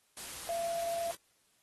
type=tone in noise; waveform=sine; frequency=678 Hz; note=E5; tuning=49 cents sharp; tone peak=-32 dBFS; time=0.49-1.11 s; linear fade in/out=0 ms; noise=white; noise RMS=-44 dBFS; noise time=0.17-1.15 s; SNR=+9 dB; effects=white hiss -71 dBFS RMS until 1.62 s + AAC 32 kbps